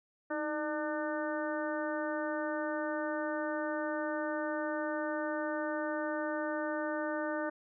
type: harmonic tone with a mistuned harmonic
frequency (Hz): 300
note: D4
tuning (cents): +37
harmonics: 1 / 2 / 3 / 4 / 5 / 6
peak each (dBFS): -37 / -36 / -42 / -43 / -41 / -45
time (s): 0.3-7.5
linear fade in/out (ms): 10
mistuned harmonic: 1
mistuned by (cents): +77
effects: none